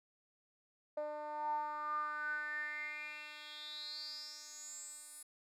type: tone with band-pass filter sweep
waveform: 10% pulse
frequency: 300 Hz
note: D4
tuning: 37 cents sharp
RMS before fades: -43 dBFS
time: 0.97-5.23 s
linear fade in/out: 5 ms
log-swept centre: 630 to 10000 Hz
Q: 9.5
effects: none